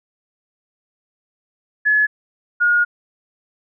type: tone pair in turn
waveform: sine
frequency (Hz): 1705 / 1433.7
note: G#6 / F6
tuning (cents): +45 / +45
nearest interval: minor third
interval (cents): 300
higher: first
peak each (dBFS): -12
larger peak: neither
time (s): 1.85-2.07 / 2.6-2.85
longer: second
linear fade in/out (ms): 20
effects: none